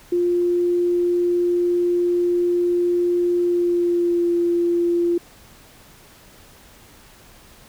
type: tone with pitch glide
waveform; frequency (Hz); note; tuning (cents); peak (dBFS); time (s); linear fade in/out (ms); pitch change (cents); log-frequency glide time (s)
sine; 351 to 345; F4 to F4; +9 to -21; -16; 0.12-5.18; 5; -30; 3.4-4.32
effects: pink hiss -48 dBFS RMS until 7.68 s